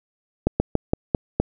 slowing click train, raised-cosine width 2 ms, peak -4 dBFS, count 6, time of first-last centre 0.47-1.4 s, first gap 130 ms, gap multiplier 1.18, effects none

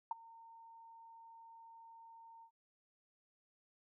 sine tone with ADSR envelope, 914 Hz, A#5, 34 cents flat, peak -32 dBFS, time 0.11-2.51 s, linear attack 3 ms, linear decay 18 ms, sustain -23 dB, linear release 79 ms, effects none

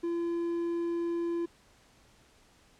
triangle tone, 340.4 Hz, F4, 44 cents flat, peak -27 dBFS, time 0.03-1.46 s, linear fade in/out 10 ms, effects pink hiss -62 dBFS RMS until 2.79 s + low-pass 9000 Hz 12 dB/octave

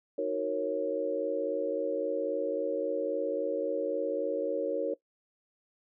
sine chord, D# minor seventh, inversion none, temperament equal with one note detuned, 311.1 / 370 / 466.2 / 549.9 Hz, D#4 / F#4 / A#4 / C#5, 0 / 0 / 0 / -14 cents, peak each -37 / -37 / -32 / -31 dBFS, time 0.18-4.94 s, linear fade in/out 5 ms, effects noise-tail reverb RT60 0.1 s tail -19 dB re dry

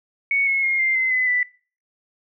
sine tone with pitch steps, 2222 / 2180 / 2139 / 2099 / 2059 / 2020 / 1981.9 Hz, C#7 / C#7 / C7 / C7 / C7 / B6 / B6, +4 / -29 / +38 / +5 / -28 / +39 / +6 cents, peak -17 dBFS, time 0.31-1.43 s, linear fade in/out 2 ms, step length 160 ms, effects noise-tail reverb RT60 0.4 s tail -21 dB re dry

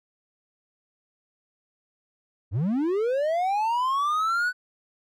triangle linear sweep, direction up, 82.41 to 1504 Hz, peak -20 dBFS, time 2.51-4.53 s, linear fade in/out 50 ms, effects none

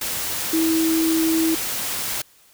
sine tone in noise, 324 Hz, E4, 30 cents flat, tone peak -17 dBFS, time 0.53-1.55 s, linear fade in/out 5 ms, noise white, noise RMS -26 dBFS, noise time 0.01-2.22 s, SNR +6 dB, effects white hiss -54 dBFS RMS until 2.53 s

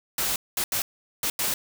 white noise bursts at uneven times, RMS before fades -26 dBFS, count 5, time 0.18-0.36 / 0.57-0.64 / 0.72-0.82 / 1.23-1.3 / 1.39-1.54 s, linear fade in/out 2 ms, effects none

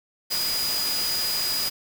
sine tone in noise, 4923 Hz, D#8, 19 cents flat, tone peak -25 dBFS, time 0.3-1.7 s, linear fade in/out 20 ms, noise white, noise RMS -29 dBFS, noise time 0.3-1.7 s, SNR +1 dB, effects none

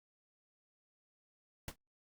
pink noise with exponential decay, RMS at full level -38 dBFS, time 1.68-1.76 s, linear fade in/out 2 ms, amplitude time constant 17 ms, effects Opus 48 kbps

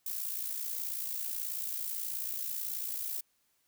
violet noise with amplitude modulation, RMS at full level -34 dBFS, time 0.06-3.21 s, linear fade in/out 5 ms, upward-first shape sine, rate 58.4 Hz, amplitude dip 60%, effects white hiss -74 dBFS RMS until 3.67 s

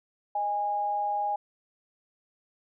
sine tone pair together, 618.6 / 821 Hz, D#5 / G#5, -10 / -20 cents, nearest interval perfect fourth, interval 490 cents, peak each -37 / -26 dBFS, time 0.35-1.36 s, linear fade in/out 5 ms, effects none

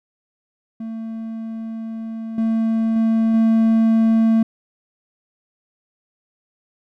triangle tone with level steps, 224.4 Hz, A3, 34 cents sharp, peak -24 / -14 / -12 / -10 dBFS, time 0.8-4.43 s, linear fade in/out 5 ms, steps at 2.38 / 2.96 / 3.34 s, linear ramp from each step 2 ms, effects none

